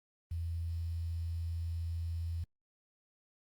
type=tone with quantisation; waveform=sine; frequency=83.7 Hz; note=E2; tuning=27 cents sharp; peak=-34 dBFS; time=0.31-2.44 s; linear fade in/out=5 ms; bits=10; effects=Opus 32 kbps

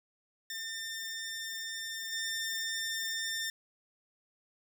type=tone with level steps; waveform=15% pulse; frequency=1802 Hz; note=A6; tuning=41 cents sharp; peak=-31 / -27 dBFS; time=0.5-3.5 s; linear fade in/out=2 ms; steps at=2.12 s; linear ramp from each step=10 ms; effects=none

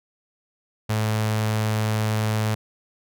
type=tone with notch filter; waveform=sawtooth; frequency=108.7 Hz; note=A2; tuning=21 cents flat; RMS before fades=-23 dBFS; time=0.89-2.55 s; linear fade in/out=10 ms; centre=300 Hz; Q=1.9; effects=none

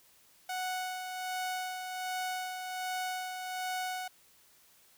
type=tone with tremolo; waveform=sawtooth; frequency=739 Hz; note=F#5; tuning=2 cents flat; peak=-29 dBFS; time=0.49-4.08 s; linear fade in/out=5 ms; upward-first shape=sine; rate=1.3 Hz; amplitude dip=45%; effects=white hiss -63 dBFS RMS until 4.97 s

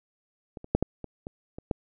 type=clicks; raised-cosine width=2 ms; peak=-25 / -28 / -7 / -10 / -23 / -23 / -25 / -12 dBFS; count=8; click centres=0.572 / 0.644 / 0.75 / 0.826 / 1.043 / 1.269 / 1.585 / 1.712 s; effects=none

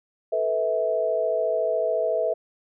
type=chord; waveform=sine; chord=A suspended second; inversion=none; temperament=equal with one note detuned; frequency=440 / 493.9 / 649.8 Hz; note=A4 / B4 / E5; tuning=0 / 0 / -25 cents; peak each=-28 / -27 / -23 dBFS; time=0.32-2.34 s; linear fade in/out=10 ms; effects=none

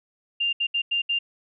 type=tone bursts at uneven times; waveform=sine; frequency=2794 Hz; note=F7; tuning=in tune; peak=-21 dBFS; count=5; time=0.4-0.53 / 0.6-0.67 / 0.74-0.82 / 0.91-1.02 / 1.09-1.19 s; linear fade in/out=10 ms; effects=none

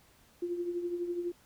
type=tone with tremolo; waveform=sine; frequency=349.2 Hz; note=F4; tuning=in tune; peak=-29 dBFS; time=0.42-1.32 s; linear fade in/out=5 ms; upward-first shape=triangle; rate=12 Hz; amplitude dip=65%; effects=pink hiss -63 dBFS RMS until 1.45 s

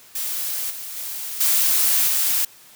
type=noise with level steps; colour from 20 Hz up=blue; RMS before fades=-26 / -33 / -30 / -18 / -20 dBFS; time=0.15-2.45 s; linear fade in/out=5 ms; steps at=0.7 / 0.96 / 1.4 / 2.07 s; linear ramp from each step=10 ms; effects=white hiss -48 dBFS RMS until 2.75 s + high-pass 100 Hz 12 dB/octave

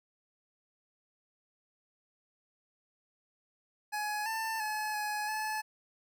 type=tone with pitch steps; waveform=25% pulse; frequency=841 / 891 / 854 / 842 / 862 Hz; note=G#5 / A5 / G#5 / G#5 / A5; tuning=+22 / +22 / +48 / +24 / -36 cents; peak=-29 dBFS; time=3.92-5.62 s; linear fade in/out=20 ms; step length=340 ms; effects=none

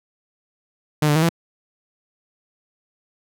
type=tone with pitch steps; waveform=sawtooth; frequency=151.4 / 147.3 / 158.8 / 167.4 Hz; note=D#3 / D3 / D#3 / E3; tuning=-47 / +6 / +36 / +27 cents; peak=-11 dBFS; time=1.02-1.292 s; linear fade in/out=5 ms; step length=68 ms; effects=none

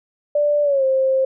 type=tone with pitch glide; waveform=sine; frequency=587.3 to 529.3 Hz; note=D5 to C5; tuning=0 to +20 cents; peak=-14 dBFS; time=0.35-1.25 s; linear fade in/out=5 ms; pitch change=-180 cents; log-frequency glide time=0.63-0.84 s; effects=none

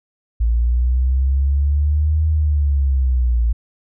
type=linear two-way sweep; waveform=sine; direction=up then down; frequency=56.2 to 78.7 to 56.2 Hz; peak=-13 dBFS; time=0.4-3.53 s; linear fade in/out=10 ms; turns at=2.27 s; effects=none

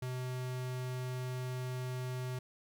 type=tone; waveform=square; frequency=127.1 Hz; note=C3; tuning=50 cents flat; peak=-37 dBFS; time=0.02-2.39 s; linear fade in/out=5 ms; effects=13-bit

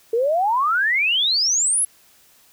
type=exponential sweep; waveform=sine; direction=up; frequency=440 to 11240 Hz; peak=-16 dBFS; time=0.13-1.85 s; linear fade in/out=5 ms; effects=white hiss -54 dBFS RMS until 2.52 s

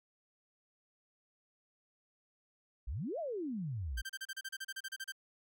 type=exponential two-way sweep; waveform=sine; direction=up then down; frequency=49 to 705 to 49 Hz; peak=-36 dBFS; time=2.87-4.02 s; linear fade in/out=10 ms; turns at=3.19 s
type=tone bursts; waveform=sawtooth; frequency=1568 Hz; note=G6; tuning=in tune; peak=-36 dBFS; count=15; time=3.97-5.122 s; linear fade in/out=10 ms; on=46 ms; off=33 ms
effects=none

